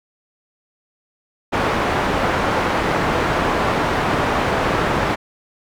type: low-pass noise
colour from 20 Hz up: white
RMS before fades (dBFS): -19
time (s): 1.52-5.16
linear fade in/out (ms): 20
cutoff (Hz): 1200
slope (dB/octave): 12
effects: none